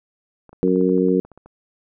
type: clicks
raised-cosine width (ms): 1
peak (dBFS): -30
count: 12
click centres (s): 0.493 / 0.53 / 0.678 / 0.759 / 0.811 / 0.893 / 0.98 / 1.085 / 1.25 / 1.317 / 1.376 / 1.46
type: harmonic tone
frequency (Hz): 92.4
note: F#2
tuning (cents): -2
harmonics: 2 / 3 / 4 / 5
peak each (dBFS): -20 / -20 / -20 / -20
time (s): 0.63-1.2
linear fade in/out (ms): 0
effects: none